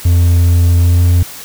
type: tone with pitch glide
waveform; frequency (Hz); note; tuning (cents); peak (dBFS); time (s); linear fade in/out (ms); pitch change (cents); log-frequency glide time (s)
triangle; 86.4 to 87.45; F2 to F2; -18 to +3; -4; 0.05-1.23; 5; +21; 0.79-1.01
effects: white hiss -30 dBFS RMS until 1.44 s